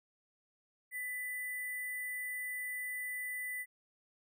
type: tone with sample-and-hold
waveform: sine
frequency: 1993 Hz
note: B6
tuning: 15 cents sharp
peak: -37 dBFS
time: 0.91-3.66 s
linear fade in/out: 50 ms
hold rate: 11025 Hz
effects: none